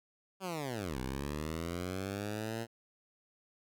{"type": "linear two-way sweep", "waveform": "10% pulse", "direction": "down then up", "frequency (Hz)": [196, 62.5, 116.8], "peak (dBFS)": -28, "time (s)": [0.4, 2.67], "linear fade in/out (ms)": 50, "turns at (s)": 0.98, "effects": []}